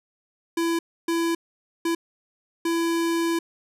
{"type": "tone bursts at uneven times", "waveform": "square", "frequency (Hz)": 334.4, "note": "E4", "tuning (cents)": 25, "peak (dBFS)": -22, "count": 4, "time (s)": [[0.57, 0.79], [1.08, 1.35], [1.85, 1.95], [2.65, 3.39]], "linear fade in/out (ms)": 5, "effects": ["resampled to 32000 Hz"]}